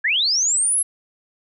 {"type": "linear sweep", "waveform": "sine", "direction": "up", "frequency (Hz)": [1600, 11175], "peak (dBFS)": -16, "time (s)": [0.04, 0.83], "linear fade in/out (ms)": 10, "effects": []}